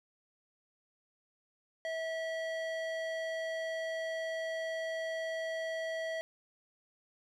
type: tone with band-pass filter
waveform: square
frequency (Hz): 649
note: E5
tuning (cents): -27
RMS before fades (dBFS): -37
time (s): 1.85-6.21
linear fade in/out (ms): 0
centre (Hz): 1400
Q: 0.9
effects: none